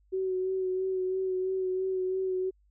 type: tone with vibrato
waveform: sine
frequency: 374.7 Hz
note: F#4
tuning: 22 cents sharp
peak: -27 dBFS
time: 0.12-2.51 s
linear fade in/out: 20 ms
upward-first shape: sine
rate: 3 Hz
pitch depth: 23 cents each way
effects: added 50 Hz sine -62 dBFS peak until 2.7 s